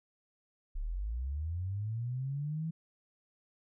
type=linear sweep; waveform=sine; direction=up; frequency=31.74 to 164.6 Hz; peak=-33 dBFS; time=0.75-2.71 s; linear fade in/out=10 ms; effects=none